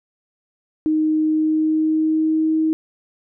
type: tone with pitch glide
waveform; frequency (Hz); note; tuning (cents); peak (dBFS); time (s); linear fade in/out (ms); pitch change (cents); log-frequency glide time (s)
sine; 311.1 to 316.4; D#4 to D#4; 0 to +29; -15; 0.86-2.73; 0; +29; 1.23-2.55
effects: none